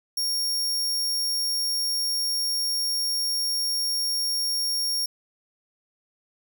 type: tone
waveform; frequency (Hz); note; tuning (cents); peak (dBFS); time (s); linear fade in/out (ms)
sawtooth; 5550; F8; -12; -21; 0.17-5.06; 5
effects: none